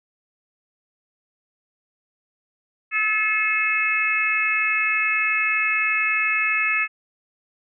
harmonic tone, 431.6 Hz, A4, 33 cents flat, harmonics 3 / 4 / 5 / 6, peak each -28 / -26 / -23 / -22 dBFS, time 2.91-6.88 s, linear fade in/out 50 ms, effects none

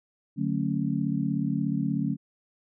sine chord, D major seventh, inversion none, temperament just, 146.83 / 183.54 / 220.2 / 275.3 Hz, D3 / F#3 / A3 / C#4, 0 / -14 / +2 / -12 cents, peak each -30 dBFS, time 0.36-2.17 s, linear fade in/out 50 ms, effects none

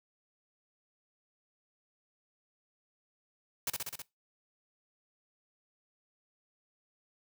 white noise with echo, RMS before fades -33 dBFS, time 3.67-3.7 s, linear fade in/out 2 ms, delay 64 ms, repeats 5, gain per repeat -2 dB, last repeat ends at 4.02 s, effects noise-tail reverb RT60 0.2 s tail -21 dB re dry

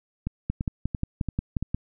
two click trains, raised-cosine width 5 ms, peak -15 / -13 dBFS, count 5 / 8, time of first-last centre 0.27-1.626 / 0.5-1.746 s, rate 2.95 / 5.62 Hz, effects none

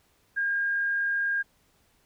sine tone with frequency modulation, 1616 Hz, G#6, 48 cents flat, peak -24 dBFS, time 0.36-1.43 s, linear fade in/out 20 ms, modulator 64.5 Hz, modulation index 0.22, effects pink hiss -66 dBFS RMS until 2.05 s

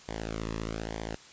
sawtooth tone with flanger, 55 Hz, A1, in tune, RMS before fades -36 dBFS, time 0.08-1.16 s, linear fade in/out 10 ms, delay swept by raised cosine 0.74 to 1.35 ms, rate 1.1 Hz, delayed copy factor -0.8, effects white hiss -52 dBFS RMS until 1.32 s + resampled to 16000 Hz

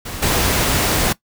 pink noise with level steps, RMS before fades -29 / -17 dBFS, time 0.05-1.13 s, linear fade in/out 10 ms, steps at 0.22 s, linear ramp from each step 10 ms, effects noise-tail reverb RT60 0.1 s tail -19 dB re dry

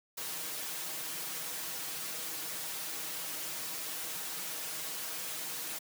white noise with comb filter, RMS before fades -39 dBFS, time 0.17-5.79 s, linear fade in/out 10 ms, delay 6.3 ms, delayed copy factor +0.85, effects high-pass 150 Hz 12 dB/octave

